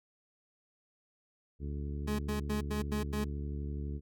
harmonic tone, 72 Hz, D2, 34 cents flat, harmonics 1 / 2 / 3 / 4 / 5 / 6, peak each -36 / -42 / -46 / -48 / -50 / -52 dBFS, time 1.59-4.01 s, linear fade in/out 50 ms
30% pulse tone bursts, 210.7 Hz, G#3, 25 cents sharp, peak -30 dBFS, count 6, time 2.07-3.245 s, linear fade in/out 10 ms, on 120 ms, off 91 ms
effects none

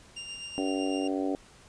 sawtooth tone with tremolo, 2794 Hz, F7, in tune, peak -33 dBFS, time 0.16-1.08 s, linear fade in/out 10 ms, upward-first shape sine, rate 7.9 Hz, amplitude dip 40%
harmonic tone, 95 Hz, F#2, 46 cents sharp, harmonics 3 / 4 / 5 / 6 / 7 / 8, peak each -29 / -35 / -37 / -38 / -40 / -39 dBFS, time 0.58-1.35 s, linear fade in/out 0 ms
effects pink hiss -55 dBFS RMS until 1.68 s + resampled to 22050 Hz

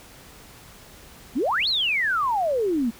sine exponential two-way sweep, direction up then down, 216.8 to 4435 to 216.8 Hz, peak -20 dBFS, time 1.35-2.91 s, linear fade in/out 20 ms, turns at 1.68 s, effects pink hiss -47 dBFS RMS until 2.99 s

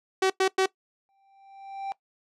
sawtooth tone bursts, 380 Hz, F#4, 46 cents sharp, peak -16 dBFS, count 3, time 0.22-0.66 s, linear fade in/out 5 ms, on 80 ms, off 100 ms
triangle tone with exponential growth, 784 Hz, G5, in tune, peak -26 dBFS, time 1.09-1.92 s, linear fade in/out 0 ms, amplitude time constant 180 ms
effects noise-tail reverb RT60 0.1 s tail -19 dB re dry + low-pass 7000 Hz 12 dB/octave

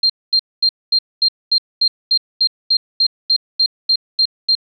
sine tone bursts, 4186 Hz, C8, in tune, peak -10 dBFS, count 16, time 0.03-4.552 s, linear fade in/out 5 ms, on 67 ms, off 230 ms, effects none

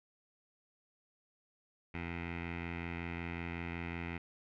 15% pulse tone with low-pass filter, 85.4 Hz, F2, 38 cents flat, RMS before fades -41 dBFS, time 1.94-4.18 s, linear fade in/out 5 ms, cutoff 2300 Hz, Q 6, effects none

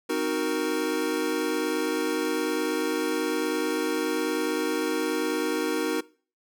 square chord, C half-diminished seventh, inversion none, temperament equal, 261.6 / 311.1 / 370 / 466.2 Hz, C4 / Eb4 / Gb4 / Bb4, 0 / 0 / 0 / 0 cents, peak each -35 / -30 / -31 / -30 dBFS, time 0.09-6.01 s, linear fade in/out 10 ms, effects noise-tail reverb RT60 0.4 s tail -21 dB re dry

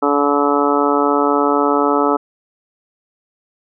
harmonic tone, 143.9 Hz, D3, 35 cents flat, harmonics 2 / 3 / 4 / 5 / 6 / 7 / 8 / 9, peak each -18 / -18 / -22 / -23 / -21 / -24 / -24 / -19 dBFS, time 0.02-2.17 s, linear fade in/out 10 ms, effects none

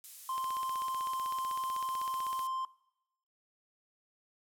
violet noise, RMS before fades -44 dBFS, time 0.04-2.47 s, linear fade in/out 0 ms
triangle tone, 1046.5 Hz, C6, in tune, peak -31 dBFS, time 0.29-2.65 s, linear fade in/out 2 ms
click train, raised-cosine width 0.2 ms, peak -28 dBFS, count 33, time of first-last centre 0.38-2.393 s, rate 15.9 Hz
effects noise-tail reverb RT60 0.8 s tail -20 dB re dry + low-pass 12000 Hz 12 dB/octave

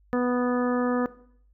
harmonic tone, 246.9 Hz, B3, in tune, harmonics 1 / 2 / 3 / 4 / 5 / 6 / 7, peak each -24 / -26 / -35 / -37 / -34 / -42 / -37 dBFS, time 0.13-1.06 s, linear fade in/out 0 ms, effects noise-tail reverb RT60 0.6 s tail -17 dB re dry + added 50 Hz sine -57 dBFS peak until 1.53 s

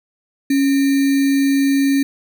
sine tone with sample-and-hold, 275.8 Hz, C#4, 9 cents flat, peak -12 dBFS, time 0.5-2.03 s, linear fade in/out 5 ms, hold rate 2100 Hz, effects none

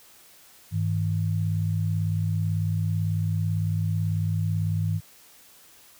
sine tone pair together, 101.23 / 159.3 Hz, G#2 / D#3, -44 / +41 cents, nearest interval minor sixth, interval 785 cents, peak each -24 / -27 dBFS, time 0.71-5.01 s, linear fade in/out 50 ms, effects white hiss -53 dBFS RMS until 5.99 s

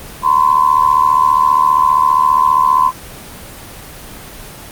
sine tone with amplitude modulation, 1024 Hz, C6, 38 cents flat, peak -4 dBFS, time 0.22-2.92 s, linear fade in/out 50 ms, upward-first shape sine, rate 75 Hz, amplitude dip 85%, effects pink hiss -32 dBFS RMS until 4.71 s + Opus 24 kbps

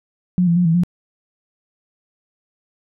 sine tone with pitch steps, 180 / 169.9 / 177.7 / 163.7 / 175.9 Hz, F#3 / F3 / F3 / E3 / F3, -47 / -47 / +30 / -12 / +13 cents, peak -12 dBFS, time 0.38-0.835 s, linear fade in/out 0 ms, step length 91 ms, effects none

